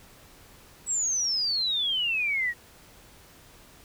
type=exponential sweep; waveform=sine; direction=down; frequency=7902 to 1864.7 Hz; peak=-24 dBFS; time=0.86-2.54 s; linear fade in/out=50 ms; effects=pink hiss -53 dBFS RMS until 3.84 s